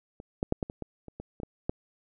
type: clicks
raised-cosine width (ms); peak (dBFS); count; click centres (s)
2; -29 / -14 / -11 / -16 / -24 / -22 / -30 / -25 / -26 / -22 / -14; 11; 0.201 / 0.429 / 0.524 / 0.628 / 0.699 / 0.823 / 1.083 / 1.2 / 1.401 / 1.433 / 1.695
effects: none